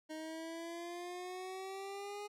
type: exponential sweep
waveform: 25% pulse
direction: up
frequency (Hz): 311.1 to 415.3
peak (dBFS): -39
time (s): 0.09-2.28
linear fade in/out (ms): 20
effects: low-pass 11000 Hz 12 dB/octave